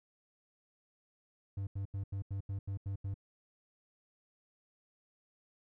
triangle tone bursts, 98.3 Hz, G2, 5 cents sharp, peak -33 dBFS, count 9, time 1.57-3.142 s, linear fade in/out 5 ms, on 100 ms, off 84 ms, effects none

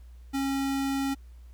square tone, 273 Hz, C#4, 26 cents flat, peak -27 dBFS, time 0.33-1.15 s, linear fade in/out 20 ms, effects added 60 Hz sine -45 dBFS peak until 1.53 s + pink hiss -67 dBFS RMS until 1.53 s

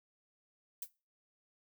violet noise with exponential decay, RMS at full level -34 dBFS, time 0.82-0.89 s, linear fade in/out 5 ms, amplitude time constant 15 ms, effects noise-tail reverb RT60 0.3 s tail -20 dB re dry

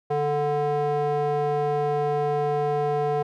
square tone with band-pass filter, 146.83 Hz, D3, in tune, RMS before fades -24 dBFS, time 0.1-3.23 s, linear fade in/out 10 ms, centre 590 Hz, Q 4.8, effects none

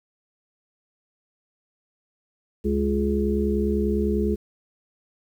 harmonic tone with a mistuned harmonic, 70 Hz, C#2, 18 cents sharp, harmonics 1 / 3 / 5 / 6, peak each -26 / -24 / -27 / -26 dBFS, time 2.64-4.36 s, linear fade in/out 20 ms, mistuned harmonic 3, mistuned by -27 cents, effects 9-bit

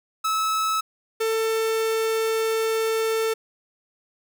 45% pulse tone pair in turn, 1298 / 445.8 Hz, E6 / A4, -27 / +23 cents, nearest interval octave + perfect fifth, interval 1850 cents, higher first, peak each -21 dBFS, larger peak neither, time 0.24-0.81 / 1.2-3.34 s, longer second, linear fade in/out 10 ms, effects none

